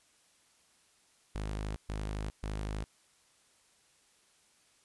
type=tone bursts; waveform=sawtooth; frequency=52 Hz; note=G#1; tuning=3 cents sharp; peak=-31 dBFS; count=3; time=1.35-2.84 s; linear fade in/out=0 ms; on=410 ms; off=130 ms; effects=white hiss -67 dBFS RMS until 4.84 s + resampled to 24000 Hz